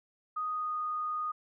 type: tone with pitch glide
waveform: sine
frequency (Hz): 1244.5 to 1235.2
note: D#6 to D#6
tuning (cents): 0 to -13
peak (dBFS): -31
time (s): 0.36-1.32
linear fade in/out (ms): 10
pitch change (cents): -13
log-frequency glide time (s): 0.51-0.75
effects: none